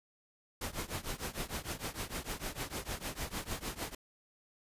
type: noise with tremolo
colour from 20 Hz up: pink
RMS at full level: -36 dBFS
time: 0.61-3.95 s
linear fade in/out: 5 ms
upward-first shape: triangle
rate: 6.6 Hz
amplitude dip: 95%
effects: resampled to 32000 Hz